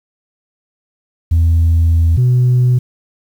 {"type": "tone pair in turn", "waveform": "sine", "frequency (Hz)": [82.7, 124.82], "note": ["E2", "B2"], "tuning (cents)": [6, 19], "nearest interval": "perfect fifth", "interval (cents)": 713, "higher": "second", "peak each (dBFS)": -6, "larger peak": "neither", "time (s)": [[1.31, 2.17], [2.17, 2.79]], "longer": "first", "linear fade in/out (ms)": 10, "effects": ["tanh soft clip ceiling -6 dBFS", "7-bit"]}